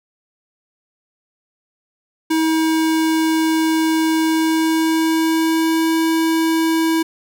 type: tone with pitch glide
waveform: square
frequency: 320 to 324.8 Hz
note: D#4 to E4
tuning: +49 to -26 cents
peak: -15 dBFS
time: 2.3-7.03 s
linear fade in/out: 10 ms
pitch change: +25 cents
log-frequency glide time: 4.25-5.96 s
effects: none